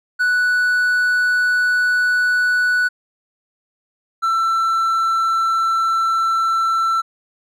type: tone pair in turn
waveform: triangle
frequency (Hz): 1480 / 1338.3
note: F#6 / E6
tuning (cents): 0 / +26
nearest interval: major second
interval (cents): 174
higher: first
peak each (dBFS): -12 / -13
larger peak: first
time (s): 0.19-2.89 / 4.22-7.02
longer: second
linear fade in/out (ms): 20
effects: none